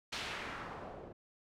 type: noise with low-pass filter sweep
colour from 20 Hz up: white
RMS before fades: -44 dBFS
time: 0.12-1.13 s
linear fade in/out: 10 ms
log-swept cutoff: 4100 to 440 Hz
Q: 1.1
effects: none